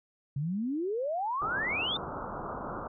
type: exponential sweep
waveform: sine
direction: up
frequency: 133.2 to 3680 Hz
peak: -29 dBFS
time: 0.36-1.97 s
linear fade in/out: 5 ms
type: low-pass noise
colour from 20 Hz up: white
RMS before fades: -38 dBFS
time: 1.41-2.88 s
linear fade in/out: 10 ms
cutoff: 1400 Hz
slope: 96 dB/octave
effects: none